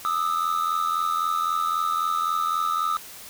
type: tone pair together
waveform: triangle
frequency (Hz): 1216.2 / 1300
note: D#6 / E6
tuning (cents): -40 / -24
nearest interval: minor second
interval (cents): 116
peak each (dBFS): -23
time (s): 0.05-2.97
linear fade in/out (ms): 0
effects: white hiss -42 dBFS RMS until 3.29 s